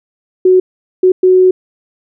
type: tone bursts at uneven times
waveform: sine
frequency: 370 Hz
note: F#4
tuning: in tune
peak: -4 dBFS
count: 3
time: 0.45-0.6 / 1.03-1.12 / 1.23-1.51 s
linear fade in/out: 5 ms
effects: none